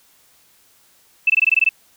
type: tone bursts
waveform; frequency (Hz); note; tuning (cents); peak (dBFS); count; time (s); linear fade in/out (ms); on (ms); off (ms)
sine; 2637; E7; 0; -10; 9; 1.27-1.691; 5; 29; 20
effects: white hiss -55 dBFS RMS until 1.96 s